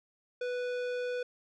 sine tone with tanh clipping, 493.9 Hz, B4, in tune, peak -34 dBFS, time 0.41-1.23 s, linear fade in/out 5 ms, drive 16 dB, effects none

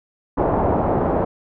white low-pass noise, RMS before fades -19 dBFS, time 0.37-1.25 s, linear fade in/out 10 ms, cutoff 840 Hz, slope 24 dB/octave, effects none

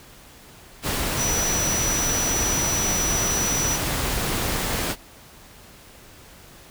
sine tone in noise, 5900 Hz, F#8, 6 cents flat, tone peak -23 dBFS, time 1.16-3.79 s, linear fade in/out 50 ms, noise pink, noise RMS -25 dBFS, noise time 0.82-4.96 s, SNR -1 dB, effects pink hiss -47 dBFS RMS until 6.7 s

